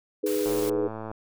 sine chord, G# minor, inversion second, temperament equal, 311.1 / 415.3 / 493.9 Hz, D#4 / G#4 / B4, 0 / 0 / 0 cents, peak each -29 / -26 / -29 dBFS, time 0.23-0.88 s, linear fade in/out 10 ms
white noise, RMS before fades -37 dBFS, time 0.26-0.7 s, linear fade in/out 5 ms
click train, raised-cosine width 1 ms, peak -22 dBFS, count 73, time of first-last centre 0.46-1.115 s, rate 110 Hz
effects none

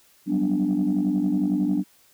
sine chord, G major seventh, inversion third, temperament equal, 185 / 196 / 246.9 / 293.7 Hz, F#3 / G3 / B3 / D4, 0 / 0 / 0 / 0 cents, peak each -26 / -25 / -26 / -22 dBFS, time 0.26-1.84 s, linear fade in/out 50 ms, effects tanh soft clip ceiling -14 dBFS + white hiss -58 dBFS RMS until 2.13 s

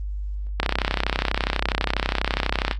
click train, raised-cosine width 0.3 ms, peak -4 dBFS, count 69, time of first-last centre 0.6-2.712 s, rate 32.2 Hz, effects added 50 Hz sine -26 dBFS peak until 2.79 s + Opus 32 kbps

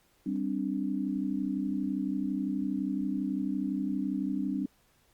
sine chord, G suspended fourth, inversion none, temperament equal, 196 / 261.6 / 293.7 Hz, G3 / C4 / D4, 0 / 0 / 0 cents, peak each -33 dBFS, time 0.26-4.66 s, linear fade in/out 5 ms, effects pink hiss -67 dBFS RMS until 5.13 s + Opus 48 kbps

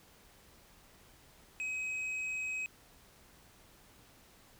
sine tone with hard clipping, 2536 Hz, D#7, 32 cents sharp, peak -36 dBFS, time 1.6-2.66 s, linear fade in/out 0 ms, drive 4 dB, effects pink hiss -61 dBFS RMS until 4.59 s

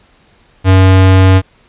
square tone, 94.4 Hz, F#2, 35 cents sharp, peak -4 dBFS, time 0.64-1.42 s, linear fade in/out 50 ms, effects pink hiss -49 dBFS RMS until 1.68 s + resampled to 8000 Hz

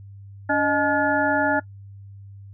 harmonic tone with a mistuned harmonic, 285.7 Hz, D4, 48 cents flat, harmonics 1 / 2 / 3 / 5 / 6, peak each -24 / -24 / -24 / -24 / -24 dBFS, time 0.49-1.6 s, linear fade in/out 10 ms, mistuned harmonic 2, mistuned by +130 cents, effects noise-tail reverb RT60 0.1 s tail -22 dB re dry + added 99 Hz sine -39 dBFS peak until 2.53 s

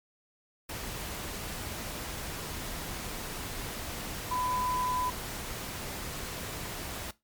sine tone in noise, 1001 Hz, B5, 23 cents sharp, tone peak -29 dBFS, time 4.31-5.1 s, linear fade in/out 5 ms, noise pink, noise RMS -38 dBFS, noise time 0.69-7.11 s, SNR +6 dB, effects noise-tail reverb RT60 0.2 s tail -18 dB re dry + MP3 96 kbps

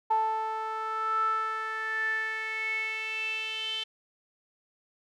sawtooth tone with band-pass filter sweep, 440 Hz, A4, in tune, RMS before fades -31 dBFS, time 0.1-3.84 s, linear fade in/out 10 ms, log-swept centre 900 to 3200 Hz, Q 10, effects none

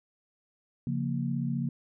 sine chord, Bb minor, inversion first, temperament equal, 138.59 / 174.61 / 233.1 Hz, Db3 / F3 / Bb3, 0 / 0 / 0 cents, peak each -31 / -34 / -32 dBFS, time 0.87-1.69 s, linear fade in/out 2 ms, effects none

